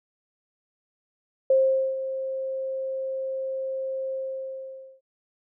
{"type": "tone with ADSR envelope", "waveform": "sine", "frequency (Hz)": 530, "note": "C5", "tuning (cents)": 22, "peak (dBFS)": -15, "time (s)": [1.5, 5.01], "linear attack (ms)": 4, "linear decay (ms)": 450, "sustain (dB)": -12, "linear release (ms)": 880, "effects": []}